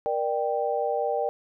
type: tone cluster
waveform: sine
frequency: 471.1 / 596 / 785 Hz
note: A#4 / D5 / G5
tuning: +18 / +25 / +2 cents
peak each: -28 dBFS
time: 0.06-1.29 s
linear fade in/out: 0 ms
effects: none